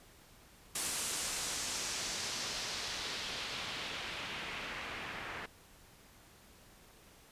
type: noise with low-pass filter sweep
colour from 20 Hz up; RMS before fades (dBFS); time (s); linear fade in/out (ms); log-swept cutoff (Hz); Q
white; -40; 0.75-5.46; 5; 9600 to 1900; 1.4
effects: pink hiss -60 dBFS RMS until 7.31 s + resampled to 32000 Hz